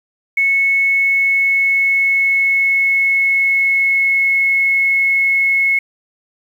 sine tone with pitch glide, 2200 to 2184 Hz, C#7 to C#7, -14 to -26 cents, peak -11 dBFS, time 0.37-5.79 s, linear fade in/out 5 ms, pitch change -12 cents, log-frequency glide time 0.87-4.37 s, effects 7-bit

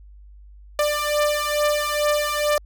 sawtooth beating tone pair, 592 / 594.3 Hz, D5 / D5, +14 / +20 cents, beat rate 2.3 Hz, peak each -19 / -18 dBFS, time 0.79-2.58 s, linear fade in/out 2 ms, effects added 50 Hz sine -42 dBFS peak until 2.65 s

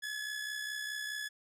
sawtooth tone with amplitude modulation, 1705 Hz, G#6, 45 cents sharp, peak -31 dBFS, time 0.02-1.29 s, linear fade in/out 20 ms, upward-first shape sine, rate 64.8 Hz, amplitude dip 50%, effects low-pass 12000 Hz 12 dB/octave

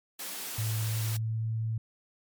white high-pass noise, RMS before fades -38 dBFS, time 0.19-1.17 s, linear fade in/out 5 ms, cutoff 170 Hz, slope 48 dB/octave
sine tone with pitch glide, 110 to 111.86 Hz, A2 to A2, 0 to +29 cents, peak -28 dBFS, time 0.58-1.78 s, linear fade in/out 5 ms, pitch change +29 cents, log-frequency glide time 0.72-1.47 s
effects MP3 96 kbps

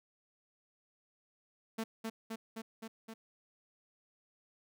sawtooth tone with echo, 223.9 Hz, A3, 30 cents sharp, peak -31 dBFS, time 1.78-1.84 s, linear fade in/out 10 ms, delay 260 ms, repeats 5, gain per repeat -2 dB, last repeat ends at 3.14 s, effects none

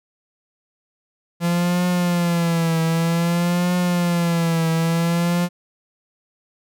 45% pulse tone with vibrato, 170.7 Hz, F3, 39 cents flat, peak -17 dBFS, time 1.4-5.49 s, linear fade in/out 50 ms, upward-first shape triangle, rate 0.53 Hz, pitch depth 84 cents each way, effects none

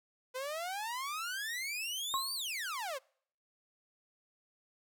sawtooth exponential two-way sweep, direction up then down, 498.6 to 4699 to 498.6 Hz, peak -33 dBFS, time 0.34-2.99 s, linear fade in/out 20 ms, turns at 2.34 s
sine tone with exponential decay, 1073 Hz, C6, 43 cents sharp, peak -28 dBFS, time 2.14-2.42 s, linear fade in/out 0 ms, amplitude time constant 60 ms
effects noise-tail reverb RT60 0.6 s tail -26 dB re dry

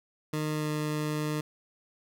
20% pulse tone with pitch glide, 153.3 to 151.8 Hz, D#3 to D#3, -25 to -42 cents, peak -24 dBFS, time 0.33-1.41 s, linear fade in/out 5 ms, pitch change -17 cents, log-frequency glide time 0.53-0.7 s, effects none

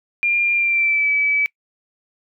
sine tone with pitch glide, 2398 to 2295 Hz, D7 to D7, +36 to -40 cents, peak -15 dBFS, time 0.23-1.46 s, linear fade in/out 0 ms, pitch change -76 cents, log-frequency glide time 0.52-1.1 s, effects noise-tail reverb RT60 0.1 s tail -23 dB re dry

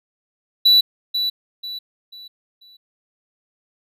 triangle tone with echo, 3951 Hz, B7, in tune, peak -8 dBFS, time 0.65-0.81 s, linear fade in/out 10 ms, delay 490 ms, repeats 4, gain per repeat -9 dB, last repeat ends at 2.77 s, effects none

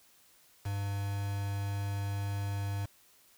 triangle tone with quantisation, 100.1 Hz, G2, 37 cents sharp, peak -30 dBFS, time 0.65-2.86 s, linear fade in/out 10 ms, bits 7, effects white hiss -63 dBFS RMS until 3.37 s

